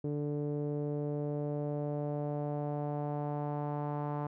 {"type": "tone with low-pass filter sweep", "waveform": "sawtooth", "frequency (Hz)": 146.83, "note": "D3", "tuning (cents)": 0, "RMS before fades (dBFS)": -35, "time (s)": [0.04, 4.27], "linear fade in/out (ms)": 5, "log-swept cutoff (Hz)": [410, 950], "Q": 2.6, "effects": []}